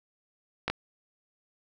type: clicks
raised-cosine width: 0.3 ms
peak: -12 dBFS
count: 2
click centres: 0.68 / 0.7 s
effects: none